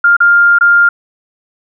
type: tone with dropouts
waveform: sine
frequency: 1402 Hz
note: F6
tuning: 6 cents sharp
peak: -4 dBFS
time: 0.04-0.89 s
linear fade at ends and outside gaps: 5 ms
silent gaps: 0.167-0.203 / 0.587-0.609 s
effects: none